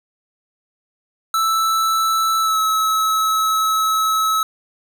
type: tone with pitch glide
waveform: square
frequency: 1318.5 to 1294.4 Hz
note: E6 to E6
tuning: 0 to -32 cents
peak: -16 dBFS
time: 1.34-4.43 s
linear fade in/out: 2 ms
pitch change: -32 cents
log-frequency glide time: 2.4-2.59 s
effects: none